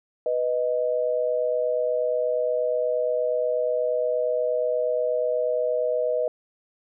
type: tone pair together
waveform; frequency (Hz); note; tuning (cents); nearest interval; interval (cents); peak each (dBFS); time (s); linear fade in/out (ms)
sine; 493.9 / 622.3; B4 / D#5; 0 / 0; major third; 400; -24; 0.26-6.28; 2
effects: none